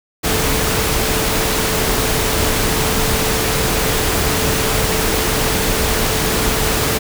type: tone in noise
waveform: sine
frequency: 440 Hz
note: A4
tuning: in tune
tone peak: -24 dBFS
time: 0.23-6.99 s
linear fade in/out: 20 ms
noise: pink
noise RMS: -17 dBFS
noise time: 0.23-6.99 s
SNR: -10 dB
effects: none